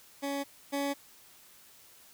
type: tone pair in turn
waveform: 20% pulse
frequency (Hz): 280 / 281.2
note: C#4 / C#4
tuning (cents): +18 / +25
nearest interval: unison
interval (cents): 7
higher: second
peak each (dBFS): -27 / -25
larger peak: second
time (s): 0.22-0.44 / 0.72-0.94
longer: neither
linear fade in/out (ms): 20
effects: white hiss -57 dBFS RMS until 2.13 s